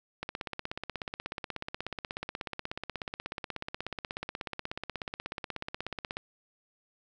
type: click train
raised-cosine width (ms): 0.3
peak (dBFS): -19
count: 99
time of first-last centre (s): 0.23-6.169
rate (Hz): 16.5
effects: none